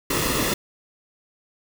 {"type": "noise with comb filter", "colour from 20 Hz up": "pink", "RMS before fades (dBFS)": -23, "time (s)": [0.1, 0.54], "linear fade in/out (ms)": 5, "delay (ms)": 1.3, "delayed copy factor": -0.55, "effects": []}